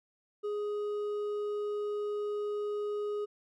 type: tone with hard clipping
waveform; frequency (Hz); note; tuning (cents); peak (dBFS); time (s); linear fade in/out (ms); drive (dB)
triangle; 415.6; G#4; +1; -33; 0.43-3.26; 20; 8
effects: none